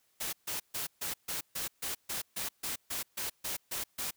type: noise bursts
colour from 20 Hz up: white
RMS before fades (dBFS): -36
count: 15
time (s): 0.2-4.11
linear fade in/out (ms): 10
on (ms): 130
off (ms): 140
effects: white hiss -72 dBFS RMS until 4.16 s